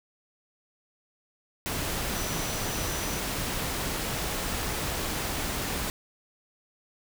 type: tone in noise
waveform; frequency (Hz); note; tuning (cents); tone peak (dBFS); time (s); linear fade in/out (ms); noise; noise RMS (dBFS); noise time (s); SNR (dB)
sine; 5920; F#8; 0; -40; 2.15-3.19; 0; pink; -31; 1.66-5.9; -12
effects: none